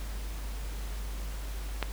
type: click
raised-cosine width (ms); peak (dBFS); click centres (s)
0.3; -13; 1.827
effects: added 50 Hz sine -34 dBFS peak until 1.92 s + pink hiss -46 dBFS RMS until 1.92 s